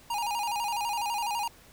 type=tone with vibrato; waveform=square; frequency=880 Hz; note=A5; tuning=in tune; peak=-29 dBFS; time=0.1-1.48 s; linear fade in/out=5 ms; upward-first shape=square; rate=12 Hz; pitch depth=110 cents each way; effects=pink hiss -55 dBFS RMS until 1.72 s